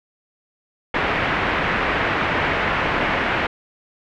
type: low-pass noise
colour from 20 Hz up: white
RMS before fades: -21 dBFS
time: 0.94-3.47 s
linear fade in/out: 5 ms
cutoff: 2300 Hz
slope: 24 dB/octave
effects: none